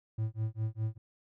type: tone with tremolo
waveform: triangle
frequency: 110 Hz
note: A2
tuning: in tune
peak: -26 dBFS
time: 0.18-0.98 s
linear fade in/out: 5 ms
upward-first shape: sine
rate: 4.9 Hz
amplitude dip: 100%
effects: none